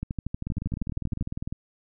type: two click trains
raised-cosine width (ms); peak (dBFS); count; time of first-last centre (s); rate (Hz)
5; -17 / -19; 16 / 22; 0.03-1.211 / 0.47-1.525; 12.7 / 19.9
effects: none